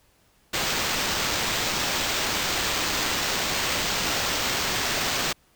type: noise with sample-and-hold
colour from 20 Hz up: violet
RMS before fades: -26 dBFS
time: 0.53-5.33 s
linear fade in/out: 10 ms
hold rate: 11025 Hz
effects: pink hiss -62 dBFS RMS until 5.55 s